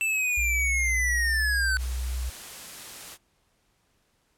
square linear sweep, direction down, 2665 to 1504 Hz, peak -24 dBFS, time 0.01-1.77 s, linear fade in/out 0 ms
sine tone with pitch glide, 61.74 to 62.75 Hz, B1 to B1, 0 to +28 cents, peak -27 dBFS, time 0.37-2.3 s, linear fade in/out 10 ms, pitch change +28 cents, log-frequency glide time 0.82-1.96 s
white noise, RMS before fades -41 dBFS, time 1.77-3.18 s, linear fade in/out 50 ms
effects pink hiss -69 dBFS RMS until 4.37 s + low-pass 12000 Hz 12 dB/octave

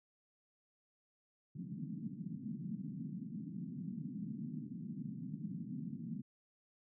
white band-pass noise, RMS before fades -44 dBFS, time 1.55-6.22 s, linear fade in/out 10 ms, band 140 to 250 Hz, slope 48 dB/octave, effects none

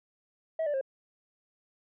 sine tone with pitch steps, 644 / 587.1 / 535.3 Hz, E5 / D5 / C5, -41 / -1 / +39 cents, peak -25 dBFS, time 0.59-0.812 s, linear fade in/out 5 ms, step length 74 ms, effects tanh soft clip ceiling -26 dBFS

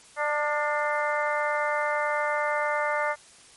harmonic tone with a mistuned harmonic, 297.6 Hz, D4, 23 cents sharp, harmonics 2 / 3 / 4 / 5 / 6 / 7, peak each -28 / -30 / -31 / -32 / -33 / -33 dBFS, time 0.16-3.16 s, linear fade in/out 50 ms, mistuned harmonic 5, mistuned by -51 cents, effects white hiss -52 dBFS RMS until 3.56 s + MP3 48 kbps

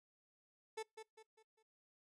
30% pulse tone with echo, 440 Hz, A4, in tune, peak -39 dBFS, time 0.77-0.83 s, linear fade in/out 10 ms, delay 200 ms, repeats 4, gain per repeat -8 dB, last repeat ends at 1.63 s, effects noise-tail reverb RT60 0.2 s tail -25 dB re dry + resampled to 24000 Hz

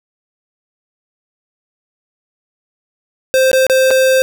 square tone with dropouts, 523.3 Hz, C5, in tune, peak -9 dBFS, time 3.34-4.22 s, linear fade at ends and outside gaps 0 ms, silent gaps 3.515-3.531 / 3.667-3.698 / 3.906-3.911 s, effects none

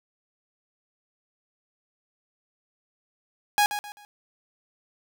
sawtooth tone with echo, 827 Hz, G#5, 8 cents flat, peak -14 dBFS, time 3.58-3.66 s, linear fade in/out 0 ms, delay 130 ms, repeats 3, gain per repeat -10 dB, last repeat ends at 4.05 s, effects none

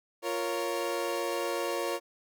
30% pulse chord, Bb minor, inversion second, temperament equal, 349.2 / 466.2 / 554.4 Hz, F4 / Bb4 / Db5, 0 / 0 / 0 cents, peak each -32 / -32 / -31 dBFS, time 0.22-2 s, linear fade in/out 50 ms, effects none

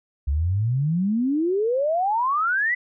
sine exponential sweep, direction up, 66.6 to 2026 Hz, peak -19 dBFS, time 0.27-2.75 s, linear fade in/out 10 ms, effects none

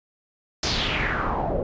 pink noise with low-pass filter sweep, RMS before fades -25 dBFS, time 0.63-1.63 s, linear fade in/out 2 ms, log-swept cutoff 5600 to 480 Hz, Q 3.7, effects resampled to 16000 Hz

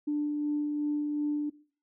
sine tone with tremolo, 295.6 Hz, D4, 11 cents sharp, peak -25 dBFS, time 0.07-1.5 s, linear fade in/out 10 ms, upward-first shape sine, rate 2.7 Hz, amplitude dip 30%, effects noise-tail reverb RT60 0.4 s tail -18 dB re dry + tanh soft clip ceiling -21 dBFS

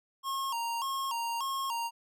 square tone with vibrato, 1004 Hz, B5, 28 cents sharp, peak -32 dBFS, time 0.23-1.91 s, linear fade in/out 50 ms, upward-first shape square, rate 1.7 Hz, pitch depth 130 cents each way, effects none

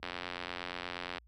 click train, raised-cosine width 0.3 ms, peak -21 dBFS, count 103, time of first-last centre 0.03-1.183 s, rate 88.5 Hz, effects added 58 Hz sine -37 dBFS peak until 1.27 s + high-pass 200 Hz 12 dB/octave

